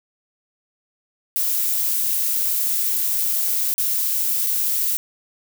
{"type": "noise with dropouts", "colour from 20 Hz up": "violet", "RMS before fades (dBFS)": -21, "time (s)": [1.36, 4.97], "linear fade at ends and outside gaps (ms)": 0, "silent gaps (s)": [[3.74, 3.781], [4.464, 4.468]], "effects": []}